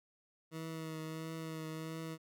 20% pulse tone with vibrato, 160 Hz, D#3, 49 cents sharp, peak -36 dBFS, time 0.51-2.18 s, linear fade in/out 50 ms, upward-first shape triangle, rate 1.5 Hz, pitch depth 25 cents each way, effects none

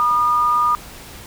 sine tone pair together, 967 / 1218.3 Hz, B5 / D#6, -37 / -37 cents, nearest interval major third, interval 400 cents, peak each -22 / -14 dBFS, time 0-0.75 s, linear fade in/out 0 ms, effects pink hiss -38 dBFS RMS until 1.26 s

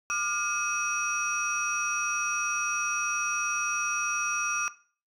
sine tone cluster, 1196 / 1413 / 2545 / 5770 Hz, D6 / F6 / D#7 / F#8, +31 / +20 / +39 / -44 cents, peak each -31 dBFS, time 0.1-4.68 s, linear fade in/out 0 ms, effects noise-tail reverb RT60 0.4 s tail -17 dB re dry + tanh soft clip ceiling -20 dBFS

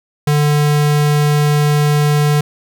square tone, 147.9 Hz, D3, 13 cents sharp, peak -11 dBFS, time 0.27-2.41 s, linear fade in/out 5 ms, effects none

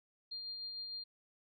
sine tone with tremolo, 4200 Hz, C8, 6 cents sharp, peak -40 dBFS, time 0.31-1.04 s, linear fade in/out 10 ms, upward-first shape sine, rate 6.6 Hz, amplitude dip 30%, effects none

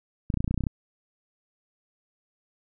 clicks, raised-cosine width 5 ms, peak -14 dBFS, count 12, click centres 0.302 / 0.341 / 0.373 / 0.405 / 0.444 / 0.478 / 0.51 / 0.543 / 0.577 / 0.607 / 0.638 / 0.668 s, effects none

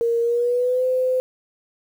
sine tone with pitch glide, 466.2 to 511.3 Hz, A#4 to C5, 0 to -40 cents, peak -17 dBFS, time 0.01-1.2 s, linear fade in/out 0 ms, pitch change +160 cents, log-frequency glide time 0.21-0.85 s, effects 8-bit

